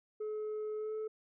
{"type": "tone with pitch glide", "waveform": "sine", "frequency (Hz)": [427.9, 434.1], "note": ["A4", "A4"], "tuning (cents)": [-48, -23], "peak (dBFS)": -33, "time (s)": [0.2, 1.08], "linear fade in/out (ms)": 10, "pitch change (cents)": 25, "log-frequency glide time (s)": [0.77, 0.94], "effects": ["tanh soft clip ceiling -35 dBFS"]}